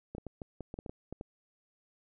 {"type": "clicks", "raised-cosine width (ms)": 2, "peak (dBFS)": -27, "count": 11, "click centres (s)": [0.15, 0.182, 0.267, 0.418, 0.607, 0.741, 0.789, 0.862, 0.895, 1.126, 1.211], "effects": []}